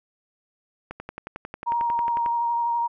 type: click train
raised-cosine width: 0.5 ms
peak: -19 dBFS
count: 16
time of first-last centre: 0.91-2.261 s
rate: 11.1 Hz
type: tone with vibrato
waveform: sine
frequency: 940 Hz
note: A#5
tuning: 14 cents sharp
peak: -21 dBFS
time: 1.66-2.88 s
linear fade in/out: 20 ms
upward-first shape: triangle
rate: 12 Hz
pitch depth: 19 cents each way
effects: none